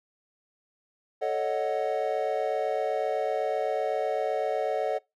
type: chord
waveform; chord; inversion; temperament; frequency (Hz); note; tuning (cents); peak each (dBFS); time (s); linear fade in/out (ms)
triangle; D# half-diminished seventh; second; equal; 440 / 554.4 / 622.3 / 740; A4 / C#5 / D#5 / F#5; 0 / 0 / 0 / 0; -29; 1.21-4.99; 20
effects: noise-tail reverb RT60 0.2 s tail -23 dB re dry